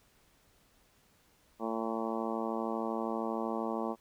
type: harmonic tone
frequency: 112.8 Hz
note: A2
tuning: 44 cents sharp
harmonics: 2 / 3 / 4 / 5 / 6 / 7 / 8 / 9 / 10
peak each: -37 / -39 / -40 / -41 / -42 / -42 / -43 / -44 / -44 dBFS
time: 1.59-3.96 s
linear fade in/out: 50 ms
effects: pink hiss -67 dBFS RMS until 4 s